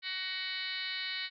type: tone with frequency modulation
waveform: sine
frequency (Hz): 2984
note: F#7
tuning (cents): +14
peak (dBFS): -34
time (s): 0.02-1.3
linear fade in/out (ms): 50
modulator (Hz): 371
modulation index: 3.6
effects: none